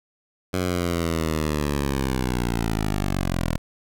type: linear sweep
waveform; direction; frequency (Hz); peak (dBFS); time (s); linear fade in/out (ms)
10% pulse; down; 92.5 to 39.98; -14; 0.53-3.58; 10
effects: none